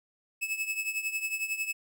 45% pulse tone with tremolo, 2599 Hz, E7, 25 cents flat, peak -27 dBFS, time 0.41-1.73 s, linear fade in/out 20 ms, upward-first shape triangle, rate 11 Hz, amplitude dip 80%, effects none

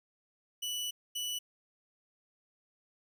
sawtooth tone bursts at uneven times, 2960 Hz, F#7, in tune, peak -31 dBFS, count 2, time 0.62-0.91 / 1.15-1.39 s, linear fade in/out 10 ms, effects none

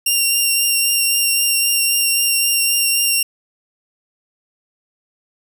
10% pulse tone with vibrato, 2773 Hz, F7, 13 cents flat, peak -6 dBFS, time 0.06-3.23 s, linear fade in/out 5 ms, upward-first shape triangle, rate 3.8 Hz, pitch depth 17 cents each way, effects none

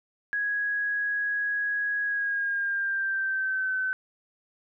sine tone with pitch glide, 1661.2 to 1523.3 Hz, G#6 to F#6, 0 to +50 cents, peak -25 dBFS, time 0.33-3.93 s, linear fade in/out 0 ms, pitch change -150 cents, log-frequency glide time 2.03-3.74 s, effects none

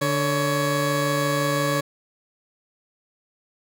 20% pulse tone pair together, 146.45 / 560 Hz, D3 / C#5, -5 / +18 cents, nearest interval octave + major seventh, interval 2323 cents, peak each -19 / -18 dBFS, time 0.01-1.81 s, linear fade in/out 10 ms, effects none

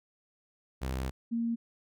sawtooth / sine tone pair in turn, 65.1 / 232 Hz, C2 / A#3, -8 / -8 cents, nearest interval octave + minor seventh, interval 2200 cents, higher second, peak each -28 dBFS, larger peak neither, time 0.81-1.11 / 1.31-1.56 s, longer first, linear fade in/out 20 ms, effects none

